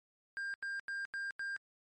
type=tone bursts; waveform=triangle; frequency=1598 Hz; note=G6; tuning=33 cents sharp; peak=-35 dBFS; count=5; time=0.37-1.564 s; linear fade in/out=0 ms; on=170 ms; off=86 ms; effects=MP3 48 kbps